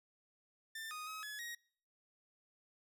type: tone with pitch steps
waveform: sawtooth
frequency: 1786 / 1242 / 1274 / 1701 / 1887 Hz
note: A6 / D#6 / D#6 / G#6 / A#6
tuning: +25 / -3 / +41 / +41 / +21 cents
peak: -40 dBFS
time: 0.75-1.55 s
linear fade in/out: 5 ms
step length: 160 ms
effects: noise-tail reverb RT60 0.5 s tail -24 dB re dry